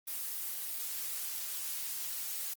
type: noise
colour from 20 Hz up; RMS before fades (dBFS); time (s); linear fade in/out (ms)
blue; -38; 0.07-2.54; 10
effects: Opus 24 kbps